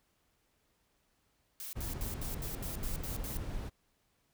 blue noise bursts, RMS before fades -43 dBFS, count 9, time 1.6-3.37 s, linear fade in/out 0 ms, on 130 ms, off 75 ms
brown noise, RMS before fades -39 dBFS, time 1.75-3.7 s, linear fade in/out 20 ms
effects pink hiss -75 dBFS RMS until 4.33 s

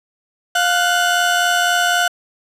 30% pulse tone pair together, 705 / 1493.8 Hz, F5 / F#6, +16 / +16 cents, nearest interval octave + minor second, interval 1300 cents, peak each -14 dBFS, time 0.55-2.08 s, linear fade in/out 5 ms, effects low-pass 12000 Hz 12 dB/octave

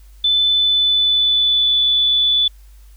sine tone with pitch glide, 3510 to 3472 Hz, A7 to A7, -5 to -24 cents, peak -12 dBFS, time 0.24-2.48 s, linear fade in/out 5 ms, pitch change -19 cents, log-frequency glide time 0.47-1.79 s, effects added 50 Hz sine -40 dBFS peak until 2.96 s + white hiss -56 dBFS RMS until 2.96 s

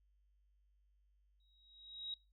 sine tone with exponential growth, 3814 Hz, A#7, 39 cents sharp, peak -39 dBFS, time 1.4-2.14 s, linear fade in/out 2 ms, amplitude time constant 160 ms, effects noise-tail reverb RT60 0.3 s tail -24 dB re dry + added 50 Hz sine -70 dBFS peak until 2.32 s

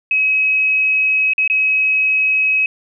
sine tone with dropouts, 2552 Hz, D#7, 43 cents sharp, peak -12 dBFS, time 0.11-2.66 s, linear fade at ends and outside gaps 2 ms, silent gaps 1.335-1.38 / 1.477-1.499 s, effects none

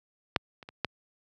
clicks, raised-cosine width 0.3 ms, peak -6 / -30 / -26 / -11 dBFS, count 4, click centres 0.362 / 0.628 / 0.689 / 0.847 s, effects high-pass 80 Hz 12 dB/octave

